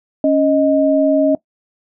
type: tone pair together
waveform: sine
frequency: 277.5 / 623.7 Hz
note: C#4 / D#5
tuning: +2 / +4 cents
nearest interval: octave + major second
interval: 1402 cents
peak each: -13 dBFS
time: 0.24-1.35 s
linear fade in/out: 2 ms
effects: noise-tail reverb RT60 0.1 s tail -19 dB re dry